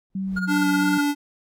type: noise with exponential growth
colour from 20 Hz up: brown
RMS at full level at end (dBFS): -36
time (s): 0.1-0.39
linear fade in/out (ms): 2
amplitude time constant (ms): 62
type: tone with pitch glide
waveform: sine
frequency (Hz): 191.9 to 185.79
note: G3 to F#3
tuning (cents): -37 to +7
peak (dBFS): -24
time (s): 0.15-0.98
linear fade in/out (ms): 5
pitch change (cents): -56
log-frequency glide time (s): 0.28-0.42
type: tone with tremolo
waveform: triangle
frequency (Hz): 1425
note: F6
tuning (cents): +34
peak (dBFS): -21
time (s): 0.36-1.04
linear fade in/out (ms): 10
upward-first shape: sine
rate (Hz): 16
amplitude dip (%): 80
type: tone with vibrato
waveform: square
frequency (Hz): 290.9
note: D4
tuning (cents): -16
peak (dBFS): -20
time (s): 0.47-1.15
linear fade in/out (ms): 50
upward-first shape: square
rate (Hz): 2.9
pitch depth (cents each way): 9
effects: none